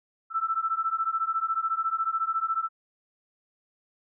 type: beating tone pair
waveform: sine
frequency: 1318.5 / 1332.5 Hz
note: E6 / E6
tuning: 0 / +18 cents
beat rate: 14 Hz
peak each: -28 dBFS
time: 0.3-2.69 s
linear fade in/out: 50 ms
effects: none